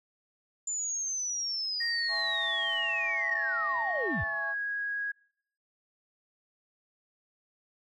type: linear sweep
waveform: sine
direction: down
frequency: 7120 to 55 Hz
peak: -30 dBFS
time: 0.67-4.24 s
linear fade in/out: 5 ms
type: tone with pitch glide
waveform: sine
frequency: 1864.7 to 1651.7 Hz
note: A#6 to G#6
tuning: 0 to -10 cents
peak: -30 dBFS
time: 1.8-5.12 s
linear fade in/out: 10 ms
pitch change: -210 cents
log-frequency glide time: 4-4.45 s
type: chord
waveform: sine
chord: C# minor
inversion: first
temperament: just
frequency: 665.2 / 831.5 / 1108.7 Hz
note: E5 / G#5 / C#6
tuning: +16 / +2 / 0 cents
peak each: -40 / -40 / -41 dBFS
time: 2.08-4.55 s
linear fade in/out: 50 ms
effects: noise-tail reverb RT60 0.7 s tail -25 dB re dry + tanh soft clip ceiling -19 dBFS